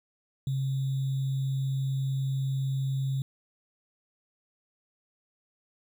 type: tone with sample-and-hold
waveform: sine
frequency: 134.5 Hz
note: C3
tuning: 48 cents sharp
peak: -26 dBFS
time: 0.47-3.22 s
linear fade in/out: 2 ms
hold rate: 3675 Hz
effects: none